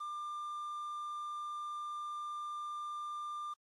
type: tone with quantisation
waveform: triangle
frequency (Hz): 1195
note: D6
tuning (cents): +30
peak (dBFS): -37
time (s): 0-3.54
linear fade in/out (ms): 10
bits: 10
effects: low-pass 9000 Hz 12 dB/octave + AAC 64 kbps